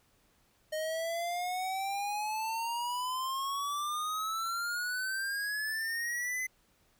square exponential sweep, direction up, 617 to 2048 Hz, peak -33 dBFS, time 0.72-6.47 s, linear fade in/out 10 ms, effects pink hiss -69 dBFS RMS until 6.99 s

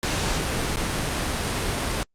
pink noise with dropouts, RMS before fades -25 dBFS, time 0.03-2.03 s, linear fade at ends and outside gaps 0 ms, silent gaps 0.759-0.77 s, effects low-pass 9000 Hz 12 dB/octave + Opus 48 kbps

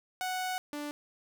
sawtooth tone pair in turn, 740 / 293.7 Hz, F#5 / D4, 0 / 0 cents, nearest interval octave + major third, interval 1600 cents, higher first, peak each -28 / -32 dBFS, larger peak first, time 0.21-0.58 / 0.73-0.91 s, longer first, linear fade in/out 0 ms, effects none

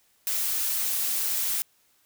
blue noise, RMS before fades -27 dBFS, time 0.27-1.62 s, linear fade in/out 0 ms, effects white hiss -65 dBFS RMS until 2.05 s

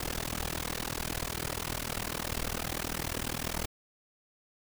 pink noise with amplitude modulation, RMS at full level -31 dBFS, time 0-3.66 s, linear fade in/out 5 ms, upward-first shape sine, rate 40.1 Hz, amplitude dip 100%, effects none

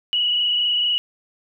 sine tone with frequency modulation, 2923 Hz, F#7, 22 cents flat, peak -17 dBFS, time 0.13-0.98 s, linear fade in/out 0 ms, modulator 24.4 Hz, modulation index 2.3, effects none

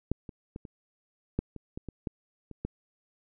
clicks, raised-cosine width 3 ms, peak -14 / -28 / -25 / -30 / -14 / -28 / -24 / -25 / -19 / -30 / -19 dBFS, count 11, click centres 0.116 / 0.292 / 0.561 / 0.652 / 1.39 / 1.563 / 1.775 / 1.887 / 2.072 / 2.513 / 2.65 s, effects none

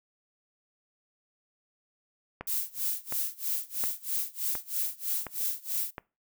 click train, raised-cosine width 0.5 ms, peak -21 dBFS, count 6, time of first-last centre 2.41-5.981 s, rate 1.4 Hz
violet noise with tremolo, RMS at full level -29 dBFS, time 2.47-5.91 s, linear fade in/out 5 ms, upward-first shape sine, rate 3.1 Hz, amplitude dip 95%
effects noise-tail reverb RT60 0.3 s tail -23 dB re dry

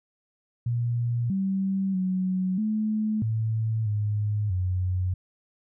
sine tone with pitch steps, 119.1 / 193 / 185.9 / 215.4 / 111.2 / 104.8 / 91.7 Hz, A#2 / G3 / F#3 / A3 / A2 / G#2 / F#2, +38 / -27 / +8 / -37 / +19 / +16 / -15 cents, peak -23 dBFS, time 0.66-5.14 s, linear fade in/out 5 ms, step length 640 ms, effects none

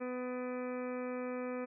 harmonic tone with a mistuned harmonic, 250.3 Hz, B3, 23 cents sharp, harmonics 1 / 2 / 3 / 4 / 5 / 6 / 7 / 8 / 9 / 10, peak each -40 / -39 / -53 / -52 / -49 / -57 / -55 / -58 / -54 / -59 dBFS, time 0-1.66 s, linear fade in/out 20 ms, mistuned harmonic 9, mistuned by +58 cents, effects none

